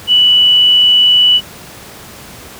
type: tone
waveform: sine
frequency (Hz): 2960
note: F#7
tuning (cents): 0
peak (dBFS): -5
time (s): 0.07-1.41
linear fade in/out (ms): 50
effects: pink hiss -33 dBFS RMS until 2.59 s + high-pass 60 Hz 12 dB/octave